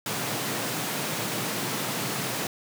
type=high-pass noise; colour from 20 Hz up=pink; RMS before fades=-30 dBFS; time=0.06-2.47 s; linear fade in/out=2 ms; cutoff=110 Hz; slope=96 dB/octave; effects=none